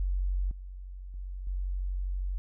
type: tone with level steps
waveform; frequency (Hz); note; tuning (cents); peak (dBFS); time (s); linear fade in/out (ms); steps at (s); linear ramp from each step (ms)
sine; 46.25; F#1; 0; -26 / -39 / -35 / -29; 0-2.38; 0; 0.51 / 1.14 / 1.47; 2
effects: none